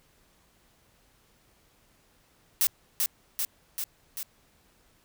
blue noise with echo, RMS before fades -23 dBFS, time 2.61-2.67 s, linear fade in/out 0 ms, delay 390 ms, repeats 4, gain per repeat -3 dB, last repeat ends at 4.23 s, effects pink hiss -64 dBFS RMS until 5.04 s

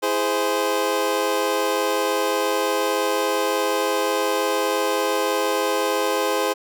25% pulse chord, E augmented, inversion none, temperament equal with one note detuned, 329.6 / 415.3 / 518.7 Hz, E4 / G#4 / B#4, 0 / 0 / -15 cents, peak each -24 / -20 / -19 dBFS, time 0.02-6.54 s, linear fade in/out 20 ms, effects none

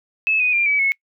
sine tone with pitch steps, 2600 / 2491 / 2387 / 2287 / 2191 Hz, E7 / D#7 / D7 / D7 / C#7, -24 / +1 / +28 / -47 / -21 cents, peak -15 dBFS, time 0.27-0.92 s, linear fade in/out 0 ms, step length 130 ms, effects noise-tail reverb RT60 0.1 s tail -25 dB re dry

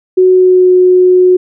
sine tone with pitch glide, 370 to 365.3 Hz, F#4 to F#4, 0 to -22 cents, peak -3 dBFS, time 0.17-1.37 s, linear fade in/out 10 ms, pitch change -22 cents, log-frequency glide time 0.31-0.72 s, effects none

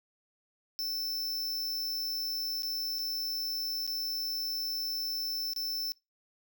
square tone with dropouts, 5320 Hz, E8, 15 cents sharp, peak -32 dBFS, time 0.79-5.92 s, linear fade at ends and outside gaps 0 ms, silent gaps 2.622-2.632 / 2.986-2.991 / 3.866-3.876 / 5.534-5.562 s, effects noise-tail reverb RT60 0.2 s tail -20 dB re dry

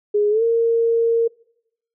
sine tone with pitch glide, 415.3 to 460.8 Hz, G#4 to A#4, 0 to -20 cents, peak -14 dBFS, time 0.14-1.28 s, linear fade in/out 10 ms, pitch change +180 cents, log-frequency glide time 0.3-0.43 s, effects noise-tail reverb RT60 0.8 s tail -24 dB re dry

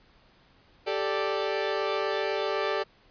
sawtooth chord, G suspended second, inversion none, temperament equal, 392 / 440 / 587.3 Hz, G4 / A4 / D5, 0 / 0 / 0 cents, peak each -27 dBFS, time 0.86-2.84 s, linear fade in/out 20 ms, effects pink hiss -60 dBFS RMS until 3.1 s + resampled to 11025 Hz

